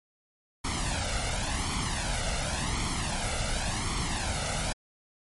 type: noise with flanger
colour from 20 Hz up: pink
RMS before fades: -30 dBFS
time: 0.64-4.73 s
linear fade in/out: 10 ms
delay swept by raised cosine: 0.91 to 1.44 ms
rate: 0.91 Hz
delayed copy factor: +0.7
effects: MP3 48 kbps